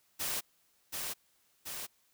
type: noise with echo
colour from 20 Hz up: white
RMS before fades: -35 dBFS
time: 0.19-0.41 s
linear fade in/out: 20 ms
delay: 730 ms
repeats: 2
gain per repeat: -3 dB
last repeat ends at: 1.87 s
effects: white hiss -71 dBFS RMS until 2.13 s

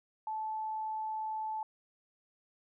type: tone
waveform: sine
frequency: 871 Hz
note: A5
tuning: 18 cents flat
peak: -34 dBFS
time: 0.27-1.63 s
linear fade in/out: 2 ms
effects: none

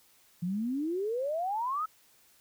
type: exponential sweep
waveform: sine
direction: up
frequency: 168.5 to 1320 Hz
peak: -29 dBFS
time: 0.42-1.86 s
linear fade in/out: 10 ms
effects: white hiss -63 dBFS RMS until 2.4 s

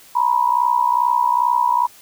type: tone with amplitude modulation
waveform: sine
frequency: 969 Hz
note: B5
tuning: 33 cents flat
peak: -10 dBFS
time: 0.15-1.87 s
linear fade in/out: 10 ms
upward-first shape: sine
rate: 62.4 Hz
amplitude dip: 85%
effects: white hiss -46 dBFS RMS until 2.01 s

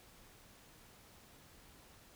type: silence
effects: pink hiss -61 dBFS RMS until 2.15 s

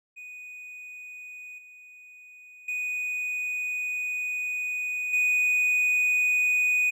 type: tone with level steps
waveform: triangle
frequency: 2482 Hz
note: D#7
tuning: 5 cents flat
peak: -38 / -45 / -26 / -19 dBFS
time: 0.16-6.91 s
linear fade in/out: 20 ms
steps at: 1.58 / 2.68 / 5.13 s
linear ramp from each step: 5 ms
effects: none

